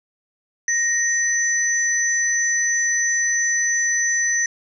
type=tone pair together; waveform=sine; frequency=1867 / 6001 Hz; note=A#6 / F#8; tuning=+2 / +24 cents; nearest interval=octave + minor sixth; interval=2022 cents; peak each=-20 dBFS; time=0.68-4.46 s; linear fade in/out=2 ms; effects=none